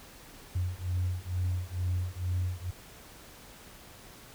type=beating tone pair; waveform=sine; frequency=89.2 / 91.4 Hz; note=F2 / F#2; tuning=+37 / -21 cents; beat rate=2.2 Hz; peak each=-31 dBFS; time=0.55-2.71 s; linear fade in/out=10 ms; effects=tanh soft clip ceiling -23 dBFS + pink hiss -51 dBFS RMS until 4.34 s